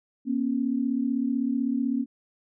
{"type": "tone pair together", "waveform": "sine", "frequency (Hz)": [238.5, 274.4], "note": ["A#3", "C#4"], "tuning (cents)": [40, -17], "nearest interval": "major second", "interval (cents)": 243, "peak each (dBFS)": -26, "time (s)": [0.25, 2.06], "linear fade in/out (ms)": 50, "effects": []}